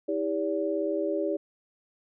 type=tone cluster; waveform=sine; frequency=322.7 / 401.2 / 573 Hz; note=E4 / G4 / D5; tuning=-37 / +40 / -43 cents; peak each=-30 dBFS; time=0.08-1.37 s; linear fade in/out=10 ms; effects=none